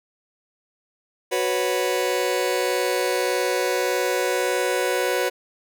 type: chord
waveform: sawtooth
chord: F# suspended fourth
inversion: none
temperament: just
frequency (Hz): 370 / 493.3 / 555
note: F#4 / B4 / C#5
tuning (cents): 0 / -2 / +2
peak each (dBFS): -21 / -20 / -22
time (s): 1.31-5.3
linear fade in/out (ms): 20
effects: none